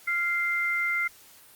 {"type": "tone pair together", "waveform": "sine", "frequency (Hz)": [1393.6, 2088], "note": ["F6", "C7"], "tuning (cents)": [-4, -4], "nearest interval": "perfect fifth", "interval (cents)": 700, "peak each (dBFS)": [-30, -25], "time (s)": [0.07, 1.08], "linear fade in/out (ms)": 10, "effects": ["white hiss -53 dBFS RMS until 1.55 s", "Opus 48 kbps"]}